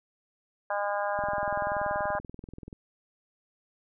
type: harmonic tone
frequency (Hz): 203.5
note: G#3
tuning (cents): -35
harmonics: 3 / 4 / 5 / 6 / 7 / 8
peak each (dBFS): -31 / -32 / -35 / -39 / -39 / -37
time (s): 0.7-2.19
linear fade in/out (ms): 5
type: click train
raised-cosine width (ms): 3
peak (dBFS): -29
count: 33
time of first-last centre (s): 1.19-2.728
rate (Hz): 20.8
effects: none